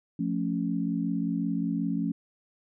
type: chord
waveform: sine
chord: F augmented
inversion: none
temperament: equal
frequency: 174.61 / 220 / 277.2 Hz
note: F3 / A3 / C#4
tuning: 0 / 0 / 0 cents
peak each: -30 / -31 / -30 dBFS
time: 0.19-2.12 s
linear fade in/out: 5 ms
effects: none